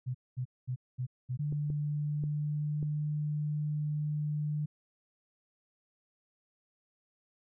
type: tone bursts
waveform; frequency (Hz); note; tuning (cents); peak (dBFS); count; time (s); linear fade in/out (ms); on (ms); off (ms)
sine; 126.8; B2; +46; -31; 5; 0.06-1.375; 20; 87; 220
type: tone with pitch glide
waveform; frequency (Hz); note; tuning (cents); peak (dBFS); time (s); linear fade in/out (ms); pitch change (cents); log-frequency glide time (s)
sine; 147.6 to 149.83; D3 to D3; +9 to +35; -30; 1.39-4.66; 10; +26; 1.71-2.94
type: clicks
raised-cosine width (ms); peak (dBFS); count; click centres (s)
3; -29; 4; 1.525 / 1.702 / 2.238 / 2.828
effects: none